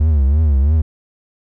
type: tone with vibrato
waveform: triangle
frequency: 73 Hz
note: D2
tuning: 10 cents flat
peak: -8 dBFS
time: 0-0.82 s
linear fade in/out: 10 ms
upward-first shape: triangle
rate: 3 Hz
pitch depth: 190 cents each way
effects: none